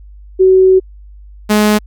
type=tone pair in turn; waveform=sine / sawtooth; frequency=376.1 / 211.1 Hz; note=F#4 / G#3; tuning=+28 / +29 cents; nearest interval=minor seventh; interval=999 cents; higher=first; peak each=-4 dBFS; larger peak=neither; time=0.39-0.8 / 1.49-1.79 s; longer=first; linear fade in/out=20 ms; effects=added 50 Hz sine -33 dBFS peak until 1.86 s